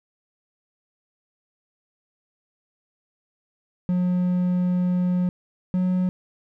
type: tone pair in turn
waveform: triangle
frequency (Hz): 180 / 182.93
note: F#3 / F#3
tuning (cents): -47 / -19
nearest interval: unison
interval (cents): 28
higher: second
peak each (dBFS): -17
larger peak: neither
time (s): 3.89-5.29 / 5.74-6.09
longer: first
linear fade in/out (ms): 0
effects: none

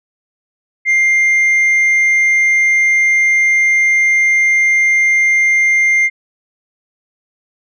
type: tone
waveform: sine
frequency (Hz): 2100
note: C7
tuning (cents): +6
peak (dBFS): -6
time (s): 0.85-6.1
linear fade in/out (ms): 50
effects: tanh soft clip ceiling -8 dBFS

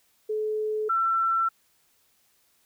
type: tone pair in turn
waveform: sine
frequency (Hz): 429.8 / 1344.2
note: A4 / E6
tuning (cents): -41 / +33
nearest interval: octave + minor sixth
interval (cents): 1974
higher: second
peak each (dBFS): -25 / -21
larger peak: second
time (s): 0.29-0.89 / 0.89-1.49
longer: neither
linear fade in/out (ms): 10
effects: white hiss -66 dBFS RMS until 2.65 s

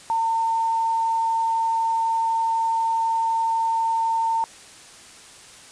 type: tone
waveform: sine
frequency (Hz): 906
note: A#5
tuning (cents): -50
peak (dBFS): -19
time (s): 0.1-4.44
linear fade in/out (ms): 0
effects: white hiss -45 dBFS RMS until 5.71 s + resampled to 22050 Hz

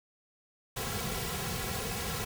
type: noise with comb filter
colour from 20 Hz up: pink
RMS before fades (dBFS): -35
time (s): 0.76-2.25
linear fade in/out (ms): 10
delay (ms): 3.3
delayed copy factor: -0.95
effects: none

